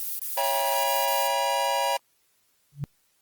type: noise bursts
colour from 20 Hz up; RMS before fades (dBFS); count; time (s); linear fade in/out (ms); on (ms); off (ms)
violet; -31; 6; 0-1.27; 0; 190; 26
type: chord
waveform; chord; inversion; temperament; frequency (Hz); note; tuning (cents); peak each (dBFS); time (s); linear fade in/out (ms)
square; C# diminished seventh; none; just; 554.4 / 665.2 / 798.3 / 957.9; C#5 / E5 / G5 / Bb5; 0 / +16 / +31 / +47; -30 / -33 / -30 / -27; 0.37-1.97; 5
type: tone with exponential growth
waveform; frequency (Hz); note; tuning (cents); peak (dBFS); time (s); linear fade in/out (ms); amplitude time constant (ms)
sine; 142.5; C#3; +48; -23; 2.72-2.84; 0; 26
effects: white hiss -68 dBFS RMS until 3.21 s + Opus 24 kbps